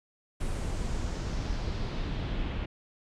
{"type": "noise with low-pass filter sweep", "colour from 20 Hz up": "brown", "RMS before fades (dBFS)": -32, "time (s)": [0.4, 2.66], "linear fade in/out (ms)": 10, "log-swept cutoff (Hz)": [9700, 2900], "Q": 2, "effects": []}